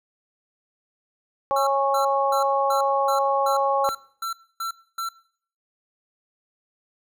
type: harmonic tone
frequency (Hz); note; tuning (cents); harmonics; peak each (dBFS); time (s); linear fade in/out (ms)
275.2; C#4; -12; 2 / 3 / 4; -23 / -23 / -24; 1.51-3.89; 0
type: tone bursts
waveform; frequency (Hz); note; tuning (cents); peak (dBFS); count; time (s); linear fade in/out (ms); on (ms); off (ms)
square; 1347; E6; +37; -27; 10; 1.56-5.09; 5; 110; 270
effects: noise-tail reverb RT60 0.6 s tail -22 dB re dry